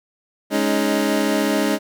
25% pulse chord, Ab suspended fourth, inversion none, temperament equal with one note detuned, 209 / 277.2 / 311.1 Hz, Ab3 / Db4 / Eb4, +11 / 0 / 0 cents, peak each -18 dBFS, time 0.5-1.79 s, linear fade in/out 50 ms, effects none

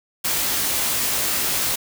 white noise with comb filter, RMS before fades -22 dBFS, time 0.24-1.76 s, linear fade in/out 10 ms, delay 18 ms, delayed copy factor +0.55, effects none

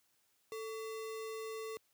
sine tone with sample-and-hold, 441.7 Hz, A4, 7 cents sharp, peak -40 dBFS, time 0.52-1.77 s, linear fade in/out 0 ms, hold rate 1575 Hz, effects white hiss -75 dBFS RMS until 1.93 s + high-pass 60 Hz 12 dB/octave

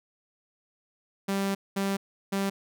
sawtooth tone bursts at uneven times, 196.4 Hz, G3, 4 cents sharp, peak -22 dBFS, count 3, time 1.28-1.55 / 1.76-1.97 / 2.32-2.5 s, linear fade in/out 10 ms, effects none

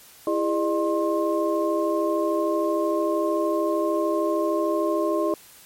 sine tone cluster, 332.7 / 405.9 / 607 / 1063 Hz, E4 / G#4 / D#5 / C6, +16 / -40 / -43 / +27 cents, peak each -24 / -27 / -25 / -29 dBFS, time 0.27-5.34 s, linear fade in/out 2 ms, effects white hiss -49 dBFS RMS until 5.65 s + MP3 64 kbps

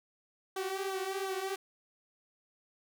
sawtooth tone with flanger, 384.3 Hz, G4, 34 cents flat, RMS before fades -36 dBFS, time 0.56-1.56 s, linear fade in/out 5 ms, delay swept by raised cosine 0.39 to 5.99 ms, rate 2.8 Hz, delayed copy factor -0.65, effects none

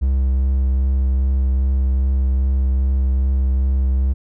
triangle tone with vibrato, 65.9 Hz, C2, 13 cents sharp, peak -12 dBFS, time 0.01-4.14 s, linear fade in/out 20 ms, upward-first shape triangle, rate 2.5 Hz, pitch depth 19 cents each way, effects none

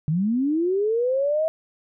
sine linear sweep, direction up, 145.3 to 648 Hz, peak -19 dBFS, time 0.08-1.48 s, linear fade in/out 0 ms, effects none

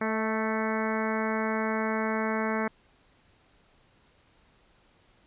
harmonic tone with a mistuned harmonic, 220 Hz, A3, in tune, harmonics 1 / 2 / 3 / 4 / 5 / 6 / 7 / 8 / 9 / 10, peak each -30 / -33 / -35 / -36 / -37 / -38 / -38 / -39 / -40 / -40 dBFS, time 0.01-2.68 s, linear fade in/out 5 ms, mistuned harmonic 3, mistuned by -22 cents, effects pink hiss -63 dBFS RMS until 5.26 s + resampled to 8000 Hz

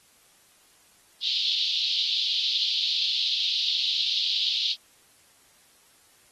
white band-pass noise, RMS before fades -26 dBFS, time 1.21-4.76 s, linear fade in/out 50 ms, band 3200 to 4300 Hz, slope 48 dB/octave, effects white hiss -59 dBFS RMS until 6.31 s + AAC 32 kbps

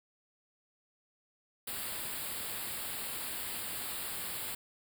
white band-stop noise, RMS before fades -39 dBFS, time 1.67-4.55 s, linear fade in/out 5 ms, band 4900 to 7500 Hz, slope 96 dB/octave, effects none

